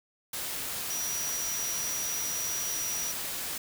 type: tone in noise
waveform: sine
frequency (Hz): 5810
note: F#8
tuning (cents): -32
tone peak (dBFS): -32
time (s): 0.9-3.12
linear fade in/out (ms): 5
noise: white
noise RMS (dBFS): -35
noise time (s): 0.33-3.58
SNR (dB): 0
effects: none